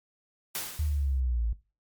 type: noise with exponential decay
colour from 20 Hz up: white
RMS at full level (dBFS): -31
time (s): 0.55-1.2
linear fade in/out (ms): 1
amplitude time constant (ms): 140
type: linear sweep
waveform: sine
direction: down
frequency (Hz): 77.78 to 53.9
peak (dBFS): -25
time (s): 0.79-1.53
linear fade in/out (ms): 5
effects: noise-tail reverb RT60 0.3 s tail -18 dB re dry + MP3 96 kbps